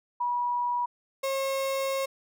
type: tone pair in turn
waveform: sine / 35% pulse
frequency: 970 / 540.3 Hz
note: B5 / C#5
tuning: -31 / -44 cents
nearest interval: minor seventh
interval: 1013 cents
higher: first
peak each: -25 dBFS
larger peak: neither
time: 0.2-0.86 / 1.23-2.06 s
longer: second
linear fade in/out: 10 ms
effects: none